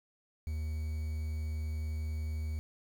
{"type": "tone with quantisation", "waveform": "triangle", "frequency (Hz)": 77.78, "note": "D#2", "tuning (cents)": 0, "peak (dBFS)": -31, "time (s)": [0.47, 2.59], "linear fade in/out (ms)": 0, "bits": 9, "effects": []}